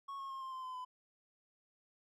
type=tone with pitch steps; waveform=triangle; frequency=1103 / 1086.6 / 1070.4 / 1054.4 / 1038.7 / 1023.2 / 1008 Hz; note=C#6 / C#6 / C6 / C6 / C6 / C6 / B5; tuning=-9 / -35 / +39 / +13 / -13 / -39 / +35 cents; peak=-40 dBFS; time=0.08-0.85 s; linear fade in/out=10 ms; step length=110 ms; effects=none